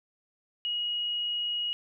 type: tone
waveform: sine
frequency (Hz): 2895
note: F#7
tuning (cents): -38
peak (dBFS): -28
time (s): 0.65-1.73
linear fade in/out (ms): 0
effects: none